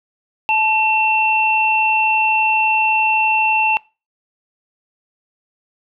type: tone pair together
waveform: sine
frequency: 871.8 / 2700 Hz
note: A5 / E7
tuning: -16 / +41 cents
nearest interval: octave + minor sixth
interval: 1957 cents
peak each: -16 dBFS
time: 0.49-3.77 s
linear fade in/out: 0 ms
effects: noise-tail reverb RT60 0.3 s tail -22 dB re dry